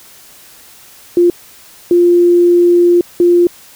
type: tone bursts at uneven times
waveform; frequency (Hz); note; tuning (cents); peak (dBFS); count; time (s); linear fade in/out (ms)
sine; 349.2; F4; 0; -5; 3; 1.17-1.3 / 1.91-3.01 / 3.2-3.47; 2
effects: white hiss -40 dBFS RMS until 3.75 s